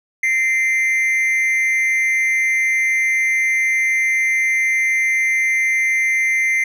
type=tone with amplitude modulation; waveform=triangle; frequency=2084 Hz; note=C7; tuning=7 cents flat; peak=-10 dBFS; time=0.23-6.64 s; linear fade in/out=5 ms; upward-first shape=sine; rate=253 Hz; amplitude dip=60%; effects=none